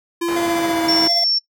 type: tone with pitch glide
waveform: square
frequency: 341 to 326.9 Hz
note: F4 to E4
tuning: -41 to -14 cents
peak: -19 dBFS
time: 0.21-1.08 s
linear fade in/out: 10 ms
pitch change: -73 cents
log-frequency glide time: 0.35-0.83 s
type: band-pass noise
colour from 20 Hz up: white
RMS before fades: -29 dBFS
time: 0.28-1.08 s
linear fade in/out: 5 ms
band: 110 to 1300 Hz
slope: 12 dB/octave
type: tone with tremolo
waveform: square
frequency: 687 Hz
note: F5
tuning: 29 cents flat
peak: -22 dBFS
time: 0.36-1.24 s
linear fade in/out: 5 ms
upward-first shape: sine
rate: 15 Hz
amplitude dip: 50%
type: tone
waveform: sine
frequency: 5440 Hz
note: F8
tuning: 46 cents flat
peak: -14 dBFS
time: 0.88-1.39 s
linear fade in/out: 10 ms
effects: noise-tail reverb RT60 0.1 s tail -19 dB re dry